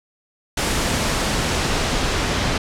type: noise with low-pass filter sweep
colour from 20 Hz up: pink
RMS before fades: -21 dBFS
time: 0.57-2.58 s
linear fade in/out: 5 ms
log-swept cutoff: 9900 to 5500 Hz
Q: 0.75
effects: none